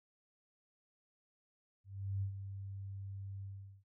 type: tone with ADSR envelope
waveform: sine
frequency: 98 Hz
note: G2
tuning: in tune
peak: -33 dBFS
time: 1.84-3.84 s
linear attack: 380 ms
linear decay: 96 ms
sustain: -9 dB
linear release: 410 ms
effects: none